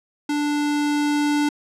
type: tone with level ramp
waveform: square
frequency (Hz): 293.7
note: D4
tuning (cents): 0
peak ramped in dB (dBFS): -21 to -18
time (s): 0.29-1.49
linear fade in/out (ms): 5
effects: low-pass 9000 Hz 12 dB/octave